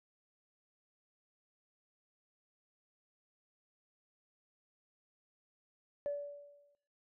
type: tone with exponential decay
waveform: sine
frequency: 576 Hz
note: D5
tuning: 34 cents flat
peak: -31 dBFS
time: 6.06-6.75 s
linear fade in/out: 0 ms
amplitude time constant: 150 ms
effects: noise-tail reverb RT60 0.6 s tail -18 dB re dry + tanh soft clip ceiling -29 dBFS